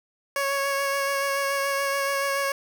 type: tone with vibrato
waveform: 15% pulse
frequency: 554.4 Hz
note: C#5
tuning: in tune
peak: -17 dBFS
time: 0.36-2.52 s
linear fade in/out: 2 ms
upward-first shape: sine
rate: 7 Hz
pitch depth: 15 cents each way
effects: none